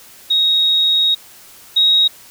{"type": "tone pair in turn", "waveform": "sine", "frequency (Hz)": [3767, 3785], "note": ["A#7", "A#7"], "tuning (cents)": [17, 26], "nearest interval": "unison", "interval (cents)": 9, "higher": "second", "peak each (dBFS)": [-11, -9], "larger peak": "second", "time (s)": [[0.3, 1.15], [1.76, 2.08]], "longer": "first", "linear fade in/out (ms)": 10, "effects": ["white hiss -42 dBFS RMS until 2.3 s"]}